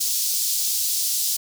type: high-pass noise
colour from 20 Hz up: pink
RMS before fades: -23 dBFS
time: 0-1.37 s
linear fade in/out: 10 ms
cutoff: 4500 Hz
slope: 24 dB/octave
effects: none